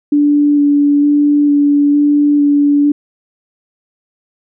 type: tone with vibrato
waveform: sine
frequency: 290 Hz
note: D4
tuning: 22 cents flat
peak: -7 dBFS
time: 0.12-2.92 s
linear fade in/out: 5 ms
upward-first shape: square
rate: 1.1 Hz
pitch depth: 10 cents each way
effects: none